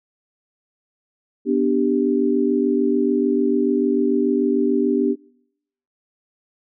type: chord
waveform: sine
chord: G major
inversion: first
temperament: equal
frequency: 246.9 / 293.7 / 392 Hz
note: B3 / D4 / G4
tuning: 0 / 0 / 0 cents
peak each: -20 dBFS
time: 1.45-5.16 s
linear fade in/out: 50 ms
effects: noise-tail reverb RT60 0.8 s tail -26 dB re dry